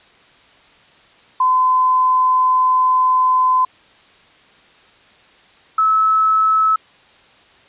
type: tone pair in turn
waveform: sine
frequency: 1021 / 1298.7 Hz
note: C6 / E6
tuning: -43 / -26 cents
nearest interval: major third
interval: 417 cents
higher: second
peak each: -11 dBFS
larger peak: neither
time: 1.4-3.65 / 5.78-6.76 s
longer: first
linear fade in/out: 5 ms
effects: white hiss -49 dBFS RMS until 7.68 s + resampled to 8000 Hz